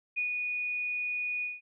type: tone with ADSR envelope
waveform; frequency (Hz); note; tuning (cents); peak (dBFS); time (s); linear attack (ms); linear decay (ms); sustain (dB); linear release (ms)
sine; 2465; D#7; -17; -27; 0.16-1.61; 22; 110; -3; 180
effects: none